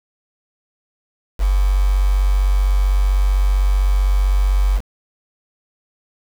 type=tone with quantisation; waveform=sine; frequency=47.83 Hz; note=G1; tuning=42 cents flat; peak=-12 dBFS; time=1.38-4.81 s; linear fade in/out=50 ms; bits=5; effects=none